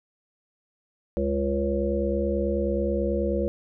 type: harmonic tone with a mistuned harmonic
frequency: 69.3 Hz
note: C#2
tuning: in tune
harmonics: 1 / 3 / 5 / 7 / 8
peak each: -29 / -29 / -29 / -29 / -29 dBFS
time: 1.17-3.48 s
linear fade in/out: 0 ms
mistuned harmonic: 3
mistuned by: -27 cents
effects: none